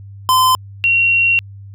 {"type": "tone pair in turn", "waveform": ["square", "sine"], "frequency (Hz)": [1027, 2742], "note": ["C6", "F7"], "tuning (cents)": [-33, -32], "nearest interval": "octave + perfect fourth", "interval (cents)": 1701, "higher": "second", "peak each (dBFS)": -10, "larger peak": "neither", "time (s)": [[0.29, 0.55], [0.84, 1.39]], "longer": "second", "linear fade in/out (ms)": 0, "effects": ["added 99 Hz sine -32 dBFS peak until 1.74 s"]}